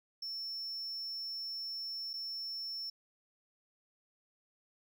triangle tone with dropouts, 5400 Hz, E8, 41 cents sharp, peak -37 dBFS, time 0.22-2.9 s, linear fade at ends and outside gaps 5 ms, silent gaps 2.133-2.137 s, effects none

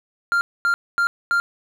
triangle tone bursts, 1394 Hz, F6, 4 cents flat, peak -14 dBFS, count 4, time 0.32-1.4 s, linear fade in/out 0 ms, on 90 ms, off 240 ms, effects none

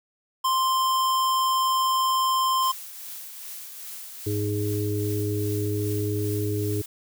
square tone, 1046.5 Hz, C6, in tune, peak -21 dBFS, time 0.44-2.72 s, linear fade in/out 10 ms
blue noise with tremolo, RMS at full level -37 dBFS, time 2.62-6.86 s, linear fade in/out 5 ms, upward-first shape triangle, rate 2.5 Hz, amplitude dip 40%
harmonic tone, 103.83 Hz, G#2, in tune, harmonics 1 / 3 / 4, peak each -26 / -30 / -29 dBFS, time 4.26-6.82 s, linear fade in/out 10 ms
effects none

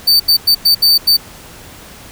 45% pulse tone bursts at uneven times, 4578 Hz, D8, 45 cents flat, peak -6 dBFS, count 6, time 0.07-0.2 / 0.28-0.37 / 0.47-0.55 / 0.65-0.75 / 0.82-0.98 / 1.07-1.17 s, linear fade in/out 10 ms, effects pink hiss -36 dBFS RMS until 2.11 s

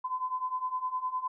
sine beating tone pair, 1012 / 1021.8 Hz, B5 / C6, +42 / -41 cents, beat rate 9.8 Hz, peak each -35 / -32 dBFS, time 0.04-1.28 s, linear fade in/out 10 ms, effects none

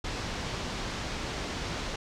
pink low-pass noise, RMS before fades -35 dBFS, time 0.04-1.96 s, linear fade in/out 5 ms, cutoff 6300 Hz, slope 24 dB/octave, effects none

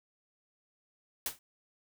white noise with exponential decay, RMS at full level -30 dBFS, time 1.26-1.39 s, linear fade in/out 2 ms, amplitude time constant 28 ms, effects none

